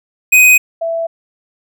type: tone pair in turn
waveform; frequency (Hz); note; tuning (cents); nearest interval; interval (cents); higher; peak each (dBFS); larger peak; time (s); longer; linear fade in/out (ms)
square / sine; 2503 / 663; D#7 / E5; +10 / +10; octave + major seventh; 2300; first; -5 / -15; first; 0.32-0.58 / 0.81-1.07; neither; 10
effects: none